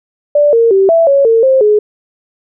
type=tone with pitch steps; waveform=sine; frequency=586 / 461.1 / 387.2 / 663 / 556 / 454.2 / 528 / 421.1 Hz; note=D5 / A#4 / G4 / E5 / C#5 / A#4 / C5 / G#4; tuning=-4 / -19 / -21 / +10 / +5 / -45 / +16 / +24 cents; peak=-5 dBFS; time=0.35-1.79 s; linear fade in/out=5 ms; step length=180 ms; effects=none